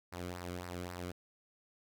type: tone with flanger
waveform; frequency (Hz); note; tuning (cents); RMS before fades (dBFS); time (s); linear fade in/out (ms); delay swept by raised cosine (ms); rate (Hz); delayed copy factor
sawtooth; 88.9; F2; +31; -43; 0.12-1.12; 10; 0.29 to 1.16; 3.7; -0.65
effects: none